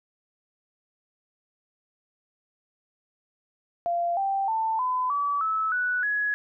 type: tone with pitch steps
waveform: sine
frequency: 690 / 783.5 / 889.7 / 1010.2 / 1147.1 / 1302.5 / 1479 / 1679.5 Hz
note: F5 / G5 / A5 / B5 / D6 / E6 / F#6 / G#6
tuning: -21 / -1 / +19 / +39 / -41 / -21 / -1 / +19 cents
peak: -23 dBFS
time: 3.86-6.34 s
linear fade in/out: 0 ms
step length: 310 ms
effects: none